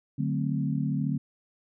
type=chord; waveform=sine; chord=D dominant seventh; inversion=none; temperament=equal; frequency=146.83 / 185 / 220 / 261.6 Hz; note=D3 / F#3 / A3 / C4; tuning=0 / 0 / 0 / 0 cents; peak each=-28 / -33 / -32 / -32 dBFS; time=0.18-1.18 s; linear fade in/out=10 ms; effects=none